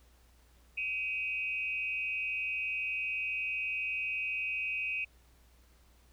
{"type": "tone with amplitude modulation", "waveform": "sine", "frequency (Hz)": 2522, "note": "D#7", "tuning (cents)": 23, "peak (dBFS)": -28, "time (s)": [0.77, 5.05], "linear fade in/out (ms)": 10, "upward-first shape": "sine", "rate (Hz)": 220, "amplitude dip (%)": 85, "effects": ["added 60 Hz sine -61 dBFS peak until 6.12 s", "pink hiss -67 dBFS RMS until 6.12 s"]}